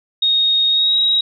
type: tone with pitch glide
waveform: sine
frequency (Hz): 3729 to 3818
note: A#7 to A#7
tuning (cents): 0 to +41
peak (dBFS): -12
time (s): 0.22-1.21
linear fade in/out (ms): 5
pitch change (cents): +41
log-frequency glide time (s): 0.69-0.96
effects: none